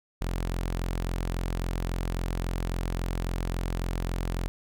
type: tone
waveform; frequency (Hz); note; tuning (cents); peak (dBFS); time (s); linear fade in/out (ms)
sawtooth; 43.65; F1; 0; -24; 0.21-4.48; 0
effects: none